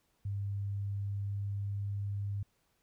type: tone with pitch glide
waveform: sine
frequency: 100 to 100.7 Hz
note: G2 to G2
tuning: +35 to +47 cents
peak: -33 dBFS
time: 0.25-2.43 s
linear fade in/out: 5 ms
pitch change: +12 cents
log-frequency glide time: 0.67-1.99 s
effects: pink hiss -75 dBFS RMS until 2.82 s